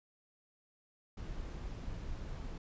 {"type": "noise", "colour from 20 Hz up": "brown", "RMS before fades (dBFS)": -42, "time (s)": [1.17, 2.58], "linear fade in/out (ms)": 5, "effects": ["resampled to 16000 Hz"]}